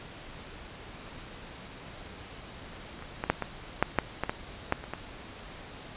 clicks, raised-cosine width 0.5 ms, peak -30 / -28 / -15 / -7 / -15 / -6 / -7 / -13 / -13 / -9 / -26 / -18 dBFS, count 12, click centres 2.991 / 3.024 / 3.239 / 3.3 / 3.423 / 3.826 / 3.987 / 4.236 / 4.295 / 4.724 / 4.84 / 4.936 s, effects pink hiss -45 dBFS RMS until 5.96 s + resampled to 8000 Hz

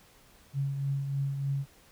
sine tone with tremolo, 138.59 Hz, C#3, in tune, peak -26 dBFS, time 0.53-1.66 s, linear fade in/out 50 ms, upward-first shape triangle, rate 3.3 Hz, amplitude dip 50%, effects pink hiss -59 dBFS RMS until 1.91 s

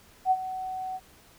sine tone with ADSR envelope, 750 Hz, F#5, 23 cents sharp, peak -17 dBFS, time 0.25-1 s, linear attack 60 ms, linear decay 48 ms, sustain -14 dB, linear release 44 ms, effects pink hiss -56 dBFS RMS until 1.38 s

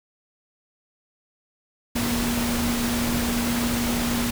sine tone in noise, 238.3 Hz, A#3, 38 cents sharp, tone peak -24 dBFS, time 1.95-4.31 s, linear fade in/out 10 ms, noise pink, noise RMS -27 dBFS, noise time 1.95-4.31 s, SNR 0 dB, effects none

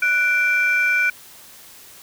sine tone pair together, 1479.8 / 2349 Hz, F#6 / D7, 0 / 0 cents, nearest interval minor sixth, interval 800 cents, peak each -17 dBFS, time 0.02-1.1 s, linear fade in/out 5 ms, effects tanh soft clip ceiling -10 dBFS + white hiss -44 dBFS RMS until 2.02 s

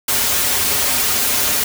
white noise with comb filter, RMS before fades -17 dBFS, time 0.08-1.64 s, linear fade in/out 5 ms, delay 6 ms, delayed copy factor -0.95, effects none

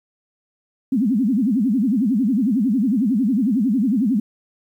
sine tone with vibrato, 233.1 Hz, A#3, in tune, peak -15 dBFS, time 0.92-4.2 s, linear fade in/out 5 ms, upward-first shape sine, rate 11 Hz, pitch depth 300 cents each way, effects 9-bit

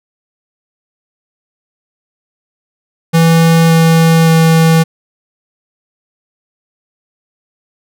square tone with pitch steps, 164.81 / 163.77 / 162.73 Hz, E3 / E3 / E3, 0 / -11 / -22 cents, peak -6 dBFS, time 3.13-4.84 s, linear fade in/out 20 ms, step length 570 ms, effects none

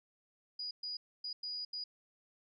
sine tone bursts at uneven times, 4907 Hz, D#8, 25 cents flat, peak -38 dBFS, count 5, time 0.59-0.71 / 0.83-0.97 / 1.24-1.33 / 1.43-1.65 / 1.73-1.84 s, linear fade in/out 5 ms, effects none

